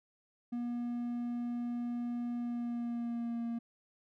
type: tone with pitch glide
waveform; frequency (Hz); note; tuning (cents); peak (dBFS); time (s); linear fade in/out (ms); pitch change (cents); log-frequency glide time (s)
triangle; 240 to 233.3; B3 to A#3; -49 to +2; -32; 0.52-3.59; 10; -49; 2.37-3.46
effects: none